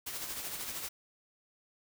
white noise with tremolo, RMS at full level -38 dBFS, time 0.06-0.89 s, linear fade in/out 10 ms, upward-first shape sine, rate 13 Hz, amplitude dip 45%, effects none

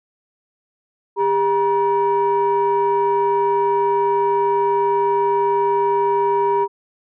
sine tone pair together, 400.7 / 953 Hz, G4 / A#5, +38 / +38 cents, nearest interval octave + minor third, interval 1500 cents, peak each -16 dBFS, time 1.16-6.68 s, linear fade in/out 50 ms, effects tanh soft clip ceiling -10 dBFS

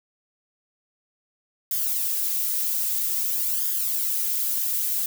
violet noise with flanger, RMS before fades -25 dBFS, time 1.71-5.06 s, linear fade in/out 2 ms, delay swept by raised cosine 0.59 to 3.29 ms, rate 0.51 Hz, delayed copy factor +0.7, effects none

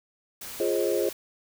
white noise, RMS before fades -39 dBFS, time 0.41-1.13 s, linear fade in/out 5 ms
sine chord, F minor seventh, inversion none, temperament equal with one note detuned, 349.2 / 415.3 / 529.6 / 622.3 Hz, F4 / Ab4 / C5 / Eb5, 0 / 0 / +21 / 0 cents, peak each -28 / -27 / -28 / -32 dBFS, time 0.6-1.09 s, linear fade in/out 2 ms
effects none

